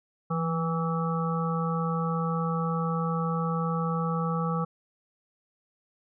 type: harmonic tone with a mistuned harmonic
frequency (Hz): 163.5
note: E3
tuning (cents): -14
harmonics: 1 / 3 / 5 / 7 / 8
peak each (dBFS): -27 / -34 / -37 / -34 / -35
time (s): 0.3-4.65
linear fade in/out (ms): 10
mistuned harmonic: 1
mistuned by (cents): +40
effects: none